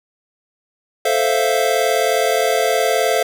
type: chord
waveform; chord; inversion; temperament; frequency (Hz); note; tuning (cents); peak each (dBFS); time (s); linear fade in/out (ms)
square; F major seventh; first; equal; 440 / 523.3 / 659.3 / 698.5; A4 / C5 / E5 / F5; 0 / 0 / 0 / 0; -21; 1.05-3.23; 5
effects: none